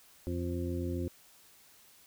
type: harmonic tone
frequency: 87.31 Hz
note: F2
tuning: in tune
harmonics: 1 / 2 / 3 / 4 / 6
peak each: -35 / -42 / -38 / -38 / -45 dBFS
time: 0.27-1.08 s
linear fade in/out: 0 ms
effects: white hiss -60 dBFS RMS until 2.06 s